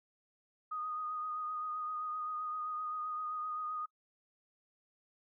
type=tone with vibrato; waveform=sine; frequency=1240 Hz; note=D#6; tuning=6 cents flat; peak=-36 dBFS; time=0.71-3.86 s; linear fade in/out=10 ms; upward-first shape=sine; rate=7.7 Hz; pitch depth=23 cents each way; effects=noise-tail reverb RT60 0.1 s tail -24 dB re dry